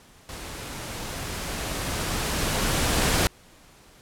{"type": "noise with level ramp", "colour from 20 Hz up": "pink", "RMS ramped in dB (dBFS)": [-38, -21], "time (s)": [0.29, 3.27], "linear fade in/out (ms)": 0, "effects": ["pink hiss -53 dBFS RMS until 4.01 s", "low-pass 12000 Hz 12 dB/octave"]}